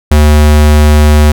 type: tone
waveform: square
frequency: 75 Hz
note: D2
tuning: 37 cents sharp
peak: -3 dBFS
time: 0.11-1.32 s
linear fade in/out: 5 ms
effects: none